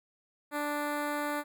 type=tone with notch filter; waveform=10% pulse; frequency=293.7 Hz; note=D4; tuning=in tune; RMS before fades=-33 dBFS; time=0.51-1.44 s; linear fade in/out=50 ms; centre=5500 Hz; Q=0.76; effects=none

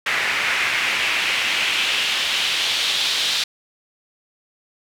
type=noise with band-pass filter sweep; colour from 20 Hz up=pink; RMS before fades=-21 dBFS; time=0.06-3.44 s; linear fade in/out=5 ms; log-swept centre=2000 to 3800 Hz; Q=2.4; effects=none

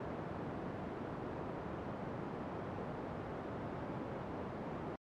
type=band-pass noise; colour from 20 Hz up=pink; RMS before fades=-43 dBFS; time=0-4.96 s; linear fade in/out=5 ms; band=120 to 960 Hz; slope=12 dB/octave; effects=MP3 96 kbps

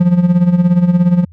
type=tone with tremolo; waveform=triangle; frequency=176.4 Hz; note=F3; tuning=18 cents sharp; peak=-3 dBFS; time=0-1.25 s; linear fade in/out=10 ms; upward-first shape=sine; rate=17 Hz; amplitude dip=70%; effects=added 85 Hz sine -37 dBFS peak until 1.32 s

